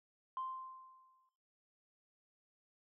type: tone with exponential decay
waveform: sine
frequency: 1044 Hz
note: C6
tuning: 4 cents flat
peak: -36 dBFS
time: 0.37-1.29 s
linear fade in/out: 1 ms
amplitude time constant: 200 ms
effects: noise-tail reverb RT60 0.8 s tail -18 dB re dry + tanh soft clip ceiling -33 dBFS